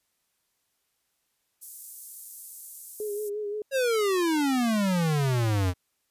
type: high-pass noise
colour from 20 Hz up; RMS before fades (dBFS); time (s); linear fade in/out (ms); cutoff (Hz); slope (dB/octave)
pink; -42; 1.61-3.3; 20; 8400; 24
type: tone with vibrato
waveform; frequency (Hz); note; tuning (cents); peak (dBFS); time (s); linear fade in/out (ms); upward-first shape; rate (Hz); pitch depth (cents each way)
sine; 416.5; G#4; +5; -29; 3-3.62; 2; sine; 5.7; 43
type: exponential sweep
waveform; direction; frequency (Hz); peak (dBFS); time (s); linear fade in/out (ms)
square; down; 554.4 to 87.31; -23; 3.71-5.74; 50
effects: white hiss -75 dBFS RMS until 6.1 s + resampled to 32000 Hz